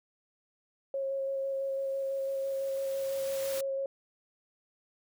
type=noise with exponential growth; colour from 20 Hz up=white; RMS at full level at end=-39 dBFS; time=0.94-3.61 s; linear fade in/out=5 ms; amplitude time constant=580 ms
type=tone with vibrato; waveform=sine; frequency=543 Hz; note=C#5; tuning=36 cents flat; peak=-30 dBFS; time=0.94-3.86 s; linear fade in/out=2 ms; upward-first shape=square; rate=6 Hz; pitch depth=9 cents each way
effects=none